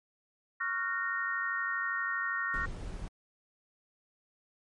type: chord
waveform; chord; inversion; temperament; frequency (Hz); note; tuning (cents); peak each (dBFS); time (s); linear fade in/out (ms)
sine; Gb major seventh; second; just; 1110 / 1387.5 / 1480 / 1850; Db6 / F6 / Gb6 / Bb6; +2 / -12 / 0 / -14; -38 / -36 / -39 / -33; 0.6-2.66; 10
type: noise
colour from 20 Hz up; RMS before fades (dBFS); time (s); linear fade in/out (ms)
brown; -39; 2.54-3.08; 0
effects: MP3 48 kbps